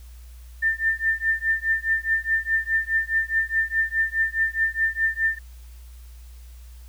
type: tone with tremolo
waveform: sine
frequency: 1794 Hz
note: A6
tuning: 33 cents sharp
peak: -16 dBFS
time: 0.62-5.39 s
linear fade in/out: 10 ms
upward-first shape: triangle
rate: 4.8 Hz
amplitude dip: 100%
effects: added 60 Hz sine -40 dBFS peak until 6.88 s + white hiss -56 dBFS RMS until 6.88 s